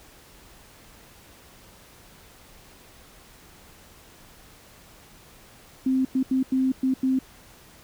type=tone bursts at uneven times; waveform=sine; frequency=261.6 Hz; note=C4; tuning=in tune; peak=-19 dBFS; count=6; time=5.86-6.05 / 6.15-6.23 / 6.31-6.43 / 6.52-6.72 / 6.83-6.94 / 7.03-7.19 s; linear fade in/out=5 ms; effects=pink hiss -51 dBFS RMS until 7.83 s